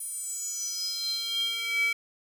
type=tone with high-pass filter sweep; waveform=square; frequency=458.3 Hz; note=A#4; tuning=29 cents flat; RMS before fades=-31 dBFS; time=0-1.93 s; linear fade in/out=5 ms; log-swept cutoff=10000 to 2100 Hz; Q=8.3; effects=none